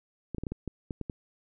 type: clicks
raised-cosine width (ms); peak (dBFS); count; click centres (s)
3; -21; 9; 0.347 / 0.383 / 0.436 / 0.468 / 0.52 / 0.677 / 0.908 / 1.013 / 1.098
effects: none